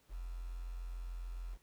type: tone with quantisation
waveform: sine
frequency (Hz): 43.43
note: F1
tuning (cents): -9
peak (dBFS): -40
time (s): 0.09-1.58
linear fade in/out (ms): 50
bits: 10
effects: pink hiss -71 dBFS RMS until 1.62 s